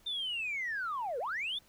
sine linear two-way sweep, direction down then up, 3621 to 451.9 to 3621 Hz, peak -32 dBFS, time 0.06-1.59 s, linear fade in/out 10 ms, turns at 1.19 s, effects tanh soft clip ceiling -29 dBFS + pink hiss -64 dBFS RMS until 1.68 s

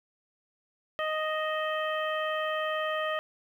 harmonic tone with a mistuned harmonic, 622 Hz, D#5, 1 cent flat, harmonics 1 / 2 / 3 / 4 / 5, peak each -31 / -33 / -35 / -42 / -40 dBFS, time 0.99-3.19 s, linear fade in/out 0 ms, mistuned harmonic 4, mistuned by +66 cents, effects 10-bit

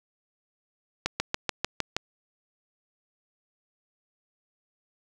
slowing click train, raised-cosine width 0.2 ms, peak -8 dBFS, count 7, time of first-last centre 1.06-1.966 s, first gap 140 ms, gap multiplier 1.03, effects 8-bit

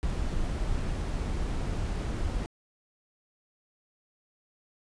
brown noise, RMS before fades -30 dBFS, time 0.03-2.46 s, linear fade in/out 0 ms, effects resampled to 22050 Hz

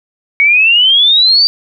sine exponential sweep, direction up, 2217 to 4699 Hz, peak -5 dBFS, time 0.4-1.47 s, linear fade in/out 0 ms, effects none

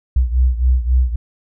sine beating tone pair, 61.74 / 65.44 Hz, B1 / C2, 0 / +1 cents, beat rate 3.7 Hz, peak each -13 / -17 dBFS, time 0.16-1.16 s, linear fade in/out 5 ms, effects none

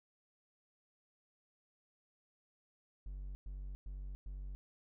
triangle tone bursts, 47.72 Hz, G1, 46 cents flat, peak -40 dBFS, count 4, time 3.06-4.55 s, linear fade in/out 0 ms, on 290 ms, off 110 ms, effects none

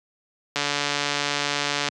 click train, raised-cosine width 0.2 ms, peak -6 dBFS, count 192, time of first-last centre 0.56-1.886 s, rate 144 Hz, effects high-pass 150 Hz 12 dB/octave + resampled to 24000 Hz

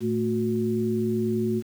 sine tone cluster, 111.9 / 222.2 / 364 Hz, A2 / A3 / F#4, +30 / +17 / -28 cents, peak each -31 / -25 / -26 dBFS, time 0-1.63 s, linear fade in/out 50 ms, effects 8-bit

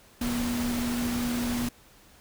sine tone in noise, 241.1 Hz, B3, 41 cents flat, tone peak -27 dBFS, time 0.21-1.69 s, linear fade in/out 5 ms, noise pink, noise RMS -34 dBFS, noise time 0.21-1.69 s, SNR +4 dB, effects pink hiss -56 dBFS RMS until 2.2 s

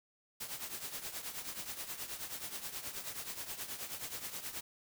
white noise with tremolo, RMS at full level -40 dBFS, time 0.4-4.61 s, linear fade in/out 10 ms, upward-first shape triangle, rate 9.4 Hz, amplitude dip 75%, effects none

